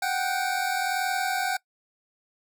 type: tone pair together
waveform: 25% pulse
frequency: 736.9 / 778 Hz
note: F#5 / G5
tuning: -7 / -13 cents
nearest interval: minor second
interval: 94 cents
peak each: -24 dBFS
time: 0.02-1.57 s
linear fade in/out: 5 ms
effects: noise-tail reverb RT60 0.1 s tail -22 dB re dry